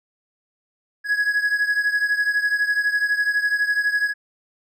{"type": "beating tone pair", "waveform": "triangle", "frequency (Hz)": [1668, 1680], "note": ["G#6", "G#6"], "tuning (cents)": [7, 19], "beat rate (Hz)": 12, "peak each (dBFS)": [-18, -22], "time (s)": [1.04, 4.14], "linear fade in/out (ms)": 50, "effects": []}